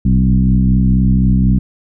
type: tone with frequency modulation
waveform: sine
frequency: 125.6 Hz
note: B2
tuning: 30 cents sharp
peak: -8 dBFS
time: 0.05-1.59 s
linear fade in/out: 5 ms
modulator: 64.1 Hz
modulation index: 1.6
effects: none